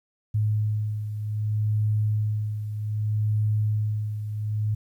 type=beating tone pair; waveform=sine; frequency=106.5 / 107.14 Hz; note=G#2 / A2; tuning=+44 / -46 cents; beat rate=0.64 Hz; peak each=-23 / -30 dBFS; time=0.34-4.75 s; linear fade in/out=10 ms; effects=10-bit